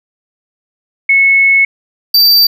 sine / square tone pair in turn, 2196 / 4653 Hz, C#7 / D8, -17 / -17 cents, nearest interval octave + minor second, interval 1300 cents, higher second, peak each -5 dBFS, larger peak neither, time 1.09-1.65 / 2.14-2.47 s, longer first, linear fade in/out 5 ms, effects none

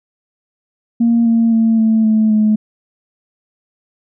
sine tone with pitch steps, 233.1 / 229.2 / 225.4 / 221.7 / 218 / 214.4 Hz, A#3 / A#3 / A3 / A3 / A3 / A3, 0 / -29 / +42 / +13 / -16 / -45 cents, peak -8 dBFS, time 1-2.56 s, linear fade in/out 10 ms, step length 260 ms, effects tanh soft clip ceiling -5 dBFS

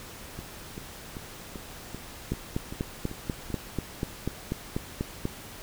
two click trains, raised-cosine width 3 ms, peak -24 / -15 dBFS, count 9 / 13, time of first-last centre 0.39-3.503 / 2.32-5.254 s, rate 2.57 / 4.09 Hz, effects pink hiss -44 dBFS RMS until 5.62 s

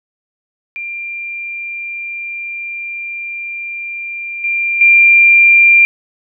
sine tone with level steps, 2382 Hz, D7, 24 cents sharp, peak -21 / -13 / -4 dBFS, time 0.76-5.85 s, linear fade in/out 0 ms, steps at 4.44 / 4.81 s, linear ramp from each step 2 ms, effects none

